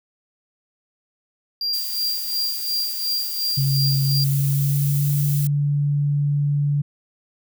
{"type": "tone with tremolo", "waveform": "triangle", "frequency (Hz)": 4760, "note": "D8", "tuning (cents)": 22, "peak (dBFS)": -19, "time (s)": [1.61, 4.24], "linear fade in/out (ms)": 2, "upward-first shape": "sine", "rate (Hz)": 2.8, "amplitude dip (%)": 70}
{"type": "noise", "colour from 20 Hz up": "violet", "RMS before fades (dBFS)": -29, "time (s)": [1.73, 5.47], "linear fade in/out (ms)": 2}
{"type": "tone with pitch glide", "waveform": "sine", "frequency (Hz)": [136.6, 144.39], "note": ["C#3", "D3"], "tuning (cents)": [-25, -29], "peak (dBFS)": -17, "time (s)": [3.57, 6.82], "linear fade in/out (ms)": 10, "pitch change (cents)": 96, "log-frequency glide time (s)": [3.95, 5.21]}
{"effects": []}